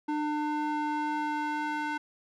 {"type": "tone with band-pass filter sweep", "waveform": "square", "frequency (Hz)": 300.3, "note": "D4", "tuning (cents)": 39, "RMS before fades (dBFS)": -31, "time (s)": [0.08, 1.98], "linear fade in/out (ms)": 10, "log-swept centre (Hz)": [640, 1300], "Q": 1.4, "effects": []}